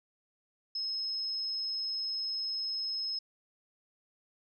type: tone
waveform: sine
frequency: 5170 Hz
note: E8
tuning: 34 cents flat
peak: -32 dBFS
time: 0.75-3.19 s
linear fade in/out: 5 ms
effects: none